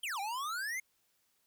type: exponential two-way sweep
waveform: square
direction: down then up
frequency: 3280 to 766 to 2165 Hz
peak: -36 dBFS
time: 0.03-0.8 s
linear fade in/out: 5 ms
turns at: 0.2 s
effects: white hiss -75 dBFS RMS until 1.46 s